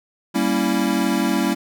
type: chord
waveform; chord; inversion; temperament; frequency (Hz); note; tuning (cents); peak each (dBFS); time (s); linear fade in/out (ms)
square; G diminished seventh; none; equal; 196 / 233.1 / 277.2 / 329.6; G3 / Bb3 / Db4 / Fb4; 0 / 0 / 0 / 0; -24; 0.34-1.55; 20
effects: none